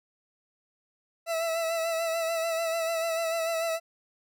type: tone with vibrato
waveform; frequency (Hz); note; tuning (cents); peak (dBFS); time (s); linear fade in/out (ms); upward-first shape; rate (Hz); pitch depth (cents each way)
40% pulse; 659.3; E5; 0; -26; 1.26-3.8; 50; sine; 6.8; 33
effects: none